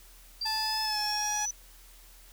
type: exponential sweep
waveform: sine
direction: up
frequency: 4685 to 6000 Hz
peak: -30 dBFS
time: 0.41-1.51 s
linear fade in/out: 5 ms
type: tone with pitch glide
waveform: sawtooth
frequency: 874 to 841.8 Hz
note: A5 to G#5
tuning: -12 to +23 cents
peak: -28 dBFS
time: 0.45-1.46 s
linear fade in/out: 10 ms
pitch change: -65 cents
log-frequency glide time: 0.83-0.98 s
type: click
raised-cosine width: 0.5 ms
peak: -38 dBFS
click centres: 0.562 s
effects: added 40 Hz sine -53 dBFS peak until 2.32 s + white hiss -56 dBFS RMS until 2.32 s